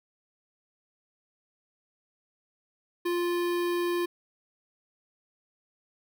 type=tone with notch filter; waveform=square; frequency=349.2 Hz; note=F4; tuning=in tune; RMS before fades=-28 dBFS; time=3.05-4.06 s; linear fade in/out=10 ms; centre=7000 Hz; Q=1.3; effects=none